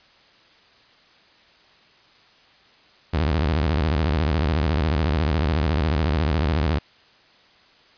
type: tone with vibrato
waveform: sawtooth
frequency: 76.6 Hz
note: D#2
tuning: 27 cents flat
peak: -15 dBFS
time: 3.13-6.79 s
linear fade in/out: 10 ms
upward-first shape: square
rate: 14 Hz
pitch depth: 180 cents each way
effects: white hiss -54 dBFS RMS until 7.97 s + resampled to 11025 Hz